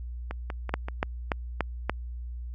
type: two click trains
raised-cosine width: 0.5 ms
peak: -10 / -19 dBFS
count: 5 / 4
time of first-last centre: 0.74-1.896 / 0.31-0.885 s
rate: 3.46 / 5.22 Hz
effects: added 60 Hz sine -34 dBFS peak until 2.54 s